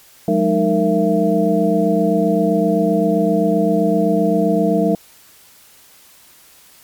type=tone cluster; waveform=sine; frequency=180.5 / 208.2 / 307.8 / 462.4 / 670 Hz; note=F#3 / G#3 / D#4 / A#4 / E5; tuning=-43 / +5 / -19 / -14 / +28 cents; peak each=-19 dBFS; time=0.28-4.95 s; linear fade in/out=2 ms; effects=white hiss -47 dBFS RMS until 6.83 s + MP3 96 kbps